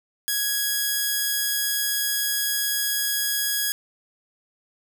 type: tone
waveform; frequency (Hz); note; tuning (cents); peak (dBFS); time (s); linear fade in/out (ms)
5% pulse; 1661.2; G#6; 0; -11; 0.28-3.72; 0
effects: none